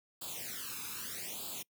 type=noise with flanger; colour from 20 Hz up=white; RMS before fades=-42 dBFS; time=0.21-1.63 s; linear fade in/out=10 ms; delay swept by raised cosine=0.25 to 0.8 ms; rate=0.8 Hz; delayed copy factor=+0.9; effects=noise-tail reverb RT60 0.1 s tail -24 dB re dry + high-pass 100 Hz 12 dB/octave